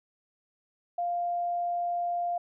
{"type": "tone", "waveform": "sine", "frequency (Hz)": 698.5, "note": "F5", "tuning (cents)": 0, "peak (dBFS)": -27, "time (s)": [0.98, 2.38], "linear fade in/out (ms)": 5, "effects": []}